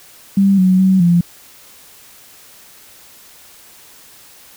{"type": "tone with pitch steps", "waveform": "sine", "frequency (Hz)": [196.4, 185.6, 189.1, 173], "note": ["G3", "F#3", "F#3", "F3"], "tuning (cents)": [4, 6, 38, -16], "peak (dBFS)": -8, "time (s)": [0.37, 1.21], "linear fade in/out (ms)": 5, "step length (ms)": 210, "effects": ["white hiss -43 dBFS RMS until 4.56 s"]}